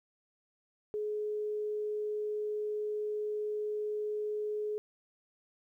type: tone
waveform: sine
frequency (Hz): 422.3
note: G#4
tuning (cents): +29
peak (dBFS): -32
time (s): 0.94-4.78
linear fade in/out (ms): 0
effects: 12-bit